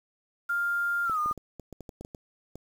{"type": "tone with pitch glide", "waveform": "sine", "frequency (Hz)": [1400, 1218.8], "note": ["F6", "D#6"], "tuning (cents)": [4, -36], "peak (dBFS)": -25, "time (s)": [0.49, 1.33], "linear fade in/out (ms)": 10, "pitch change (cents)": -240, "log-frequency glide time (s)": [1.05, 1.19]}
{"type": "clicks", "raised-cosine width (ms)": 2, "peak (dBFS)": -28, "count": 12, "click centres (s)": [1.097, 1.26, 1.312, 1.377, 1.597, 1.727, 1.807, 1.892, 2.01, 2.049, 2.148, 2.556]}
{"effects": ["8-bit"]}